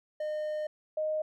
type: tone pair in turn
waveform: triangle / sine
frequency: 610 / 619.2 Hz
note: D#5 / D#5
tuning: -34 / -9 cents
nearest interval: unison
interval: 25 cents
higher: second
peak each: -29 / -28 dBFS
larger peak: second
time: 0.2-0.67 / 0.97-1.22 s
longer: first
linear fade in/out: 5 ms
effects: none